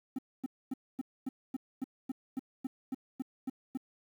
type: tone bursts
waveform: triangle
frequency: 261.6 Hz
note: C4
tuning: in tune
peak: -30 dBFS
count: 14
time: 0.16-3.774 s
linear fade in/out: 5 ms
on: 26 ms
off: 250 ms
effects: 10-bit